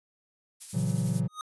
violet noise with tremolo, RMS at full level -36 dBFS, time 0.6-1.21 s, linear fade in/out 20 ms, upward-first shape sine, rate 11 Hz, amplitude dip 40%
triangle chord, F# dominant seventh, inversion first, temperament just, 115.62 / 138.75 / 166.5 / 185 Hz, A#2 / C#3 / E3 / F#3, -14 / +2 / +18 / 0 cents, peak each -29 dBFS, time 0.73-1.28 s, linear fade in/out 20 ms
square tone with exponential growth, 1244.5 Hz, D#6, in tune, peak -31 dBFS, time 1.28-1.41 s, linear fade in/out 1 ms, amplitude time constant 28 ms
effects resampled to 24000 Hz

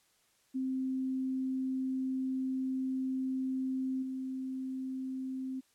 sine tone with level steps, 261.6 Hz, C4, in tune, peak -31 / -35 dBFS, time 0.54-5.61 s, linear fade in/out 20 ms, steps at 4.02 s, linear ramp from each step 10 ms, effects white hiss -70 dBFS RMS until 5.74 s + low-pass 11000 Hz 12 dB/octave

